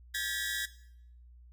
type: tone cluster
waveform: sawtooth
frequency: 1602 / 1710 / 1927 / 3799 Hz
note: G6 / A6 / B6 / A#7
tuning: +37 / -50 / -43 / +32 cents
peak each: -35 / -32 / -35 / -37 dBFS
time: 0.14-0.66 s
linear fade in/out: 10 ms
effects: noise-tail reverb RT60 0.7 s tail -17 dB re dry + added 60 Hz sine -52 dBFS peak until 1.52 s